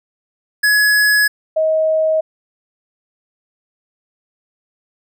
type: tone pair in turn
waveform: square / sine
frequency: 1688 / 632.3 Hz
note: G#6 / D#5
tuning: +28 / +28 cents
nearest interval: octave + perfect fourth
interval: 1700 cents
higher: first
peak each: -11 / -12 dBFS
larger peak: first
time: 0.63-1.28 / 1.56-2.21 s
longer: neither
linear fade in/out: 10 ms
effects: none